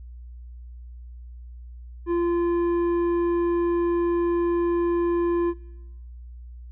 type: tone with tanh clipping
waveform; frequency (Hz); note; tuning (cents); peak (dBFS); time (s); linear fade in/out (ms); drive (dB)
triangle; 344.4; F4; -24; -22; 2.06-5.54; 50; 13
effects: noise-tail reverb RT60 1.0 s tail -19 dB re dry + added 60 Hz sine -38 dBFS peak until 6.71 s